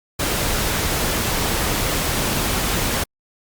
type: noise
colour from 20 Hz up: pink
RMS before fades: -21 dBFS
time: 0.19-3.04 s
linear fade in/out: 10 ms
effects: Opus 48 kbps